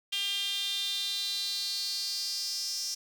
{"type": "tone with high-pass filter sweep", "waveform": "sawtooth", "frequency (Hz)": 398.9, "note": "G4", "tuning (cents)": 30, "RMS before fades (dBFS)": -33, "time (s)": [0.12, 2.95], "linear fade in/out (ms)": 10, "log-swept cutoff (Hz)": [3100, 5500], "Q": 6.8, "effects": []}